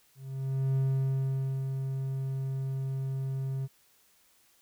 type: tone with ADSR envelope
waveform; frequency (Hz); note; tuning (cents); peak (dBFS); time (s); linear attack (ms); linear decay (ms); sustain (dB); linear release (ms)
triangle; 134; C3; +42; -22; 0.15-3.68; 610; 880; -6; 36
effects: white hiss -65 dBFS RMS until 4.61 s